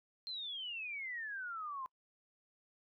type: exponential sweep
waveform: sine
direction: down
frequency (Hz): 4200 to 1021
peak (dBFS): -40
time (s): 0.27-1.86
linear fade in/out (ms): 0
effects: noise-tail reverb RT60 0.1 s tail -25 dB re dry